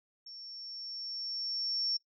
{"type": "tone with level ramp", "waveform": "sine", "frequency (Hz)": 5460, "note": "F8", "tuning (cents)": -40, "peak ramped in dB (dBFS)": [-46, -29], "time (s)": [0.26, 1.97], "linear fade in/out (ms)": 5, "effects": ["noise-tail reverb RT60 0.1 s tail -18 dB re dry"]}